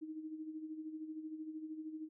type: tone with tremolo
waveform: sine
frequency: 312.9 Hz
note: D#4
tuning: 10 cents sharp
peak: -40 dBFS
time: 0.01-2.09 s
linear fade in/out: 20 ms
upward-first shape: sine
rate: 13 Hz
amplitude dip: 60%
effects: none